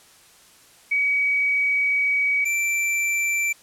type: tone pair in turn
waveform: sine / square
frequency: 2267 / 2342 Hz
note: C#7 / D7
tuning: +38 / -5 cents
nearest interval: minor second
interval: 57 cents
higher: second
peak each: -18 / -21 dBFS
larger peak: first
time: 0.91-2.45 / 2.45-3.53 s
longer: first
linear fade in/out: 10 ms
effects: white hiss -52 dBFS RMS until 3.62 s + low-pass 11000 Hz 12 dB/octave